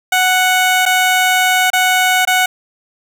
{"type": "tone with dropouts", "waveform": "15% pulse", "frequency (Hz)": 740, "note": "F#5", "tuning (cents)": 0, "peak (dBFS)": -4, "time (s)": [0.12, 2.46], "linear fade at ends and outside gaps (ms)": 5, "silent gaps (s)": [[0.855, 0.861], [1.703, 1.732], [2.252, 2.273]], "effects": []}